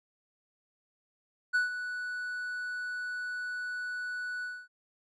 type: tone with ADSR envelope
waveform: triangle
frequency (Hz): 1480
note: F#6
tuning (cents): 0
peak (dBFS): -21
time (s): 1.53-4.68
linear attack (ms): 22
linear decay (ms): 140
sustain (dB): -11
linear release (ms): 250
effects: resampled to 24000 Hz